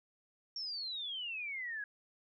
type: exponential sweep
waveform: sine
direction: down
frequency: 5550 to 1634 Hz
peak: -38 dBFS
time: 0.56-1.84 s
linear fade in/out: 2 ms
effects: none